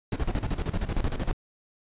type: noise with tremolo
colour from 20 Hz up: brown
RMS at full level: -25 dBFS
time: 0.12-1.33 s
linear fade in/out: 2 ms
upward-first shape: square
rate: 13 Hz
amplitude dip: 75%
effects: resampled to 8000 Hz